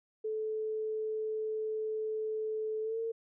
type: tone with pitch glide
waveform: sine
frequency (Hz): 434.9 to 454.2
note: A4 to A#4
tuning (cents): -20 to -45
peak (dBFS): -32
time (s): 0.24-3.12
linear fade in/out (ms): 10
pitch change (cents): +75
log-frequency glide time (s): 2.82-2.99
effects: none